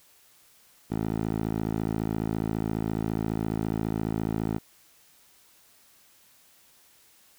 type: tone with band-pass filter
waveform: 10% pulse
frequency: 54.6 Hz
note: A1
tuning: 13 cents flat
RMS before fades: -29 dBFS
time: 0.9-4.59 s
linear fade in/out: 20 ms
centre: 280 Hz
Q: 0.56
effects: white hiss -59 dBFS RMS until 7.38 s